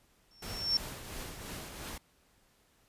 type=tone with exponential growth; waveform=sine; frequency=5440 Hz; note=F8; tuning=46 cents flat; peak=-23 dBFS; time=0.31-0.77 s; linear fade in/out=2 ms; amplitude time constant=100 ms
type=noise with tremolo; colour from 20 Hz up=pink; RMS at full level=-41 dBFS; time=0.42-1.98 s; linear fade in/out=5 ms; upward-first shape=triangle; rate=2.9 Hz; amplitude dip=50%
effects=pink hiss -68 dBFS RMS until 2.88 s + resampled to 32000 Hz